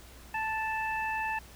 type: harmonic tone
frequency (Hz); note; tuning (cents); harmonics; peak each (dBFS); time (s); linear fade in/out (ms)
879; A5; -2; 1 / 2 / 3; -32 / -35 / -37; 0.34-1.39; 5
effects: added 60 Hz sine -52 dBFS peak until 1.55 s + pink hiss -53 dBFS RMS until 1.55 s